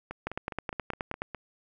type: two click trains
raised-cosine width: 0.5 ms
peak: -22 / -16 dBFS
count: 7 / 10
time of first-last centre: 0.11-1.347 / 0.27-1.219 s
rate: 4.85 / 9.48 Hz
effects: none